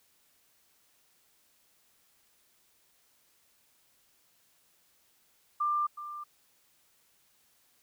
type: tone with echo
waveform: sine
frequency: 1190 Hz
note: D6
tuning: 22 cents sharp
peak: -26 dBFS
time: 5.6-5.87 s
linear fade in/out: 10 ms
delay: 370 ms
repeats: 1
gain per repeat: -12 dB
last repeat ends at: 6.24 s
effects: white hiss -68 dBFS RMS until 7.82 s